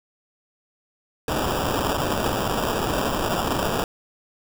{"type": "noise with sample-and-hold", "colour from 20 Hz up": "white", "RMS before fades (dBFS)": -24, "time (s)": [1.28, 3.84], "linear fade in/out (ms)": 2, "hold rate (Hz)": 2100, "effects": []}